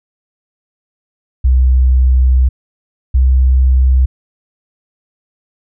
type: tone pair in turn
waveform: sine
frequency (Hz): 63.8 / 64.54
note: C2 / C2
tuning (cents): -43 / -23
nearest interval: unison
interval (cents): 20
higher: second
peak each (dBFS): -6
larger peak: neither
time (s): 1.44-2.49 / 3.14-4.06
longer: first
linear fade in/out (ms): 10
effects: none